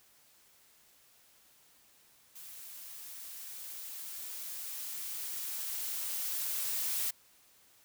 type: noise with level ramp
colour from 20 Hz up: blue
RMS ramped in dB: -49 to -33 dBFS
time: 2.35-7.11 s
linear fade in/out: 10 ms
effects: white hiss -64 dBFS RMS until 7.84 s